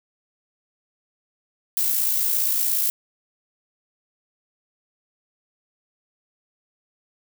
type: noise with amplitude modulation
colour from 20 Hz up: violet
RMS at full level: -20 dBFS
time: 1.77-2.9 s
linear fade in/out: 0 ms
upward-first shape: sine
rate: 57.3 Hz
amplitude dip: 40%
effects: none